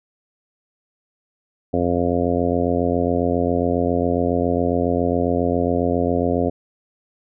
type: harmonic tone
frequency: 87.31 Hz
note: F2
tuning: in tune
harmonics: 1 / 2 / 3 / 4 / 5 / 6 / 7 / 8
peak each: -26 / -27 / -22 / -27 / -24 / -25 / -27 / -27 dBFS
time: 1.73-6.5 s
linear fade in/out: 10 ms
effects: none